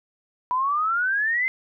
sine exponential sweep, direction up, 982 to 2093 Hz, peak -20 dBFS, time 0.51-1.48 s, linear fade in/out 0 ms, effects none

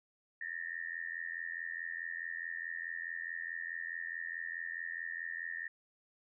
sine tone with amplitude modulation, 1822 Hz, A#6, 40 cents flat, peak -34 dBFS, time 0.41-5.68 s, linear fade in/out 5 ms, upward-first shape sine, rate 84.7 Hz, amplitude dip 100%, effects none

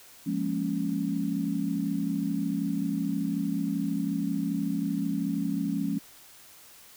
sine chord, Bb minor seventh, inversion second, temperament equal, 174.61 / 207.7 / 233.1 / 277.2 Hz, F3 / Ab3 / Bb3 / Db4, 0 / 0 / 0 / 0 cents, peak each -32 / -31 / -36 / -30 dBFS, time 0.26-5.99 s, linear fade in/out 10 ms, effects white hiss -52 dBFS RMS until 6.96 s

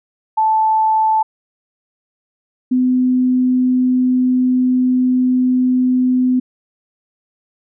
sine tone pair in turn, 876 / 253.3 Hz, A5 / B3, -8 / +44 cents, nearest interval octave + major sixth, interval 2148 cents, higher first, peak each -11 dBFS, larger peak neither, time 0.37-1.23 / 2.71-6.4 s, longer second, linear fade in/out 10 ms, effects none

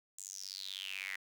sawtooth tone with high-pass filter sweep, 96 Hz, G2, 36 cents flat, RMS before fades -44 dBFS, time 0.18-1.16 s, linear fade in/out 5 ms, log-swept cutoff 7700 to 1900 Hz, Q 7.5, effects none

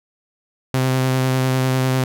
sawtooth tone with vibrato, 130 Hz, C3, 11 cents flat, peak -12 dBFS, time 0.74-2.04 s, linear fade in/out 0 ms, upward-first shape triangle, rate 10 Hz, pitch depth 18 cents each way, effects none

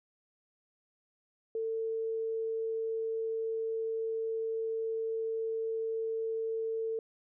sine tone, 448.2 Hz, A4, 32 cents sharp, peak -31 dBFS, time 1.55-6.99 s, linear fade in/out 2 ms, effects none

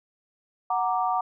sine chord, Gb augmented, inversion none, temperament equal, 740 / 932.3 / 1174.7 Hz, Gb5 / Bb5 / D6, 0 / 0 / 0 cents, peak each -25 / -28 / -28 dBFS, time 0.7-1.21 s, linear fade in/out 5 ms, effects none

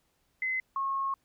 sine tone pair in turn, 2045 / 1087.7 Hz, C7 / C#6, -40 / -33 cents, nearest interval major seventh, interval 1093 cents, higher first, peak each -28 dBFS, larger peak neither, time 0.42-0.6 / 0.76-1.14 s, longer second, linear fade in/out 2 ms, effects pink hiss -73 dBFS RMS until 1.24 s

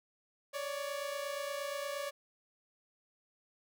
sawtooth tone pair together, 558.8 / 587.3 Hz, C#5 / D5, +14 / 0 cents, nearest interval minor second, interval 86 cents, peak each -35 / -37 dBFS, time 0.53-2.11 s, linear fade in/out 20 ms, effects none

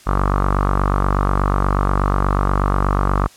sawtooth tone with low-pass filter, 48.28 Hz, G1, 26 cents flat, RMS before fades -17 dBFS, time 0.06-3.28 s, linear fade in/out 20 ms, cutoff 1200 Hz, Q 6, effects white hiss -46 dBFS RMS until 3.36 s + low-pass 10000 Hz 12 dB/octave

